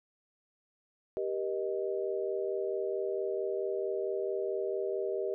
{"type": "chord", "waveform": "sine", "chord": "Eb major", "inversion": "first", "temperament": "equal with one note detuned", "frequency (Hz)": [392, 476.5, 622.3], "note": ["G4", "Bb4", "Eb5"], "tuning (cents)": [0, 38, 0], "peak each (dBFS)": [-33, -36, -37], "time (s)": [1.17, 5.34], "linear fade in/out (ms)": 0, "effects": []}